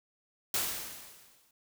white noise with exponential decay, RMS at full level -29 dBFS, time 0.54-1.51 s, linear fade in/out 2 ms, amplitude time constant 210 ms, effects none

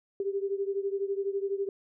sine beating tone pair, 392 / 404 Hz, G4 / G#4, 0 / -48 cents, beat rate 12 Hz, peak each -30 / -33 dBFS, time 0.2-1.69 s, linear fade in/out 2 ms, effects none

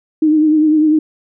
sine tone with vibrato, 308.1 Hz, D#4, 17 cents flat, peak -8 dBFS, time 0.22-0.99 s, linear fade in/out 5 ms, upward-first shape triangle, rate 10 Hz, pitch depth 51 cents each way, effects none

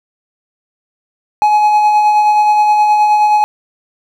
triangle tone with tremolo, 843 Hz, G#5, 26 cents sharp, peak -4 dBFS, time 1.42-3.44 s, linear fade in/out 0 ms, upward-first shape sine, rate 9.5 Hz, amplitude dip 30%, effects none

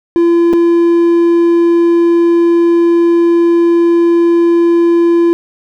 triangle tone with dropouts, 340.3 Hz, F4, 45 cents flat, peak -4 dBFS, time 0.16-5.33 s, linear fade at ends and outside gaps 0 ms, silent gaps 0.53-0.535 s, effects none

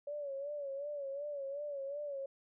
sine tone with vibrato, 567 Hz, C#5, 39 cents sharp, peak -38 dBFS, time 0.07-2.26 s, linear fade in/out 5 ms, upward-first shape sine, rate 2.7 Hz, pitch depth 75 cents each way, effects none

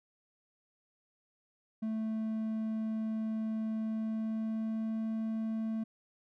triangle tone with pitch glide, 220 to 221.8 Hz, A3 to A3, 0 to +14 cents, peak -30 dBFS, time 1.82-5.84 s, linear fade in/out 10 ms, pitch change +14 cents, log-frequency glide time 3.78-5.05 s, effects none

